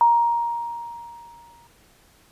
sine tone with exponential decay, 939 Hz, A#5, 12 cents sharp, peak -11 dBFS, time 0.01-1.67 s, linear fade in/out 1 ms, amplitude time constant 360 ms, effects pink hiss -56 dBFS RMS until 2.31 s + resampled to 32000 Hz

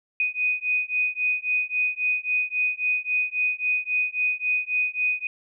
sine beating tone pair, 2489 / 2492.7 Hz, D#7 / D#7, 0 / +3 cents, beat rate 3.7 Hz, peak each -25 dBFS, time 0.2-5.27 s, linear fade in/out 2 ms, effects none

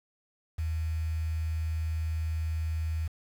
sine tone with quantisation, 80 Hz, D#2, 49 cents sharp, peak -28 dBFS, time 0.58-3.08 s, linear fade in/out 10 ms, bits 8, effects none

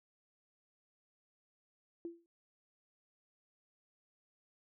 sine tone with exponential decay, 338.6 Hz, E4, 46 cents sharp, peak -37 dBFS, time 2.05-2.26 s, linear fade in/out 1 ms, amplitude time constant 45 ms, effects none

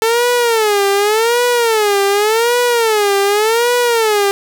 sawtooth tone with vibrato, 440.2 Hz, A4, 1 cent sharp, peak -7 dBFS, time 0.02-4.31 s, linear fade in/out 0 ms, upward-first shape sine, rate 0.87 Hz, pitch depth 180 cents each way, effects none

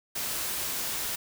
white noise, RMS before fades -32 dBFS, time 0.15-1.16 s, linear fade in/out 10 ms, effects none

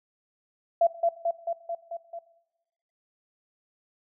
sine tone with echo, 677 Hz, E5, 46 cents sharp, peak -17 dBFS, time 0.81-0.87 s, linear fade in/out 5 ms, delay 220 ms, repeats 6, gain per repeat -3 dB, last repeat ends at 2.19 s, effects noise-tail reverb RT60 1.0 s tail -17 dB re dry

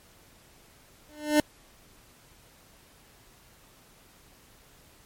25% pulse tone with exponential growth, 300 Hz, D4, 37 cents sharp, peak -12 dBFS, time 1.09-1.4 s, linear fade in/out 0 ms, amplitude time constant 67 ms, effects pink hiss -57 dBFS RMS until 5.05 s + MP3 64 kbps

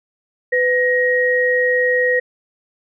sine tone pair together, 500 / 1884.5 Hz, B4 / A#6, +21 / +18 cents, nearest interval octave + major seventh, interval 2297 cents, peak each -16 dBFS, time 0.52-2.2 s, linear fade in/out 10 ms, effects none

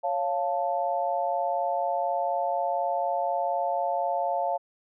sine chord, Db augmented, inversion none, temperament equal, 554.4 / 698.5 / 880 Hz, Db5 / F5 / A5, 0 / 0 / 0 cents, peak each -30 / -27 / -30 dBFS, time 0.03-4.58 s, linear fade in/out 20 ms, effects none

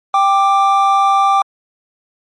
triangle tone pair together, 787 / 1180 Hz, G5 / D6, +7 / +8 cents, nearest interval perfect fifth, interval 701 cents, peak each -10 dBFS, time 0.14-1.42 s, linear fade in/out 2 ms, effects MP3 48 kbps

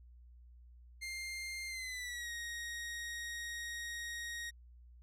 sawtooth tone with pitch glide, 2108 to 1878 Hz, C7 to A#6, +12 to +12 cents, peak -37 dBFS, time 1.01-4.51 s, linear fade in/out 20 ms, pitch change -200 cents, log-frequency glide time 1.67-2.31 s, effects added 60 Hz sine -55 dBFS peak until 5.02 s + low-pass 11000 Hz 12 dB/octave

